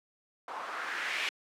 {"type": "noise with low-pass filter sweep", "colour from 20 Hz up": "blue", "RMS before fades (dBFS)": -36, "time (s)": [0.48, 1.29], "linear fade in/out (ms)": 2, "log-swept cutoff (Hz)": [910, 2600], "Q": 2.5, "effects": ["high-pass 300 Hz 12 dB/octave"]}